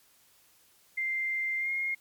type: tone with pitch glide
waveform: sine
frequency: 2093 to 2139 Hz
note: C7 to C7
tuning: 0 to +38 cents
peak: -28 dBFS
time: 0.97-1.95 s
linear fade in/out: 10 ms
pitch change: +38 cents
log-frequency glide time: 1.59-1.7 s
effects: white hiss -63 dBFS RMS until 2 s + MP3 96 kbps